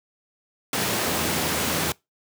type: high-pass noise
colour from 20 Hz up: pink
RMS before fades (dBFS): -25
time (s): 0.73-1.92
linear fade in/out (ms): 2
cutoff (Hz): 140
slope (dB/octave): 12
type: click train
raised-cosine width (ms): 3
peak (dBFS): -24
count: 68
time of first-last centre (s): 1.08-1.908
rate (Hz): 80.9
effects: noise-tail reverb RT60 0.2 s tail -24 dB re dry + high-pass 80 Hz 12 dB/octave